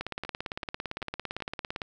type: two click trains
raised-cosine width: 0.3 ms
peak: -24 / -17 dBFS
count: 4 / 33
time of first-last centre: 0.25-1.404 / 0.01-1.818 s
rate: 2.6 / 17.7 Hz
effects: none